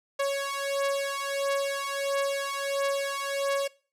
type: beating tone pair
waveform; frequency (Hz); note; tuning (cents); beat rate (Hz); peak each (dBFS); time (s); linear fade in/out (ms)
sawtooth; 554.4 / 555.9; C#5 / C#5; 0 / +5; 1.5; -26; 0.19-3.68; 10
effects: noise-tail reverb RT60 0.4 s tail -22 dB re dry + low-pass 12000 Hz 12 dB/octave